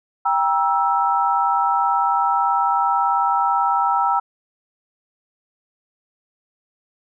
sine chord, E diminished, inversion first, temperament just, 791.1 / 949.3 / 1318.5 Hz, G5 / Bb5 / E6, +16 / +31 / 0 cents, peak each -20 dBFS, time 0.25-4.2 s, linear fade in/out 10 ms, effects none

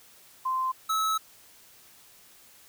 sine / square tone pair in turn, 1039 / 1296.6 Hz, C6 / E6, -12 / -29 cents, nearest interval major third, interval 383 cents, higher second, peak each -25 dBFS, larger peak neither, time 0.45-0.72 / 0.89-1.18 s, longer second, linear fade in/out 10 ms, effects white hiss -55 dBFS RMS until 2.68 s

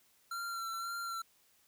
square tone with vibrato, 1365 Hz, F6, 40 cents flat, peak -38 dBFS, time 0.31-1.22 s, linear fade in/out 5 ms, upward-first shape sine, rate 1.9 Hz, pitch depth 26 cents each way, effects white hiss -69 dBFS RMS until 1.67 s

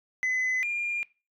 sine tone pair in turn, 2022 / 2405 Hz, B6 / D7, +40 / +41 cents, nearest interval minor third, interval 301 cents, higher second, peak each -22 / -26 dBFS, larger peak first, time 0.23-0.63 / 0.63-1.03 s, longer neither, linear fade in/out 0 ms, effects noise-tail reverb RT60 0.3 s tail -21 dB re dry + tanh soft clip ceiling -23 dBFS

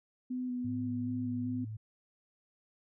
sine tone with vibrato, 249.9 Hz, B3, 21 cents sharp, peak -33 dBFS, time 0.3-1.65 s, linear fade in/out 10 ms, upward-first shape square, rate 2.6 Hz, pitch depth 16 cents each way
sine tone with pitch glide, 107.6 to 108.91 Hz, A2 to A2, -38 to -17 cents, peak -38 dBFS, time 0.64-1.77 s, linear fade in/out 10 ms, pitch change +21 cents, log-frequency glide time 0.88-1.03 s
effects none

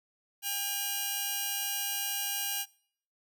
5% pulse tone pair together, 804.5 / 2867 Hz, G5 / F7, +45 / +45 cents, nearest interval octave + minor seventh, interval 2200 cents, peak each -24 dBFS, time 0.42-2.66 s, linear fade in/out 50 ms, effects noise-tail reverb RT60 0.6 s tail -25 dB re dry

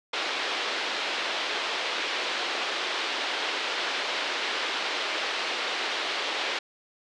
white band-pass noise, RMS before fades -30 dBFS, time 0.13-6.59 s, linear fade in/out 5 ms, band 330 to 4000 Hz, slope 24 dB/octave, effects resampled to 22050 Hz

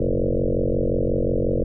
sine tone with frequency modulation, 234 Hz, A#3, 7 cents sharp, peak -18 dBFS, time 0-1.64 s, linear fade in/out 5 ms, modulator 45.6 Hz, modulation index 6.9, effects none

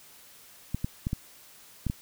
clicks, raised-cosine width 5 ms, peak -16 dBFS, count 6, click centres 0.746 / 0.845 / 1.069 / 1.131 / 1.867 / 1.899 s, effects white hiss -53 dBFS RMS until 2.01 s

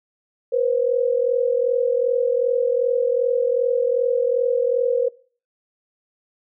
sine tone pair together, 481.4 / 524 Hz, B4 / C5, -44 / +2 cents, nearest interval minor second, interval 146 cents, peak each -19 / -21 dBFS, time 0.52-5.09 s, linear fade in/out 10 ms, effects noise-tail reverb RT60 0.4 s tail -21 dB re dry

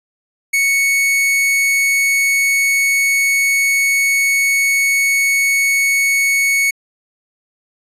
45% pulse tone, 2217 Hz, C#7, in tune, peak -12 dBFS, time 0.53-6.71 s, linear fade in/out 10 ms, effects resampled to 32000 Hz

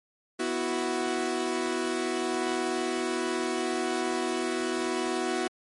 sawtooth chord, B suspended fourth, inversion none, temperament equal, 246.9 / 329.6 / 370 Hz, B3 / E4 / F#4, 0 / 0 / 0 cents, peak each -30 / -28 / -26 dBFS, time 0.39-5.48 s, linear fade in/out 10 ms, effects MP3 48 kbps

